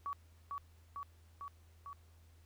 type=tone with echo; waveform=sine; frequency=1132 Hz; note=C#6; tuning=36 cents sharp; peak=-37 dBFS; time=0.06-0.13 s; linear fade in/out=0 ms; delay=450 ms; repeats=4; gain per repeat=-2 dB; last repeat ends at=1.93 s; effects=added 82 Hz sine -60 dBFS peak until 2.45 s + pink hiss -71 dBFS RMS until 2.45 s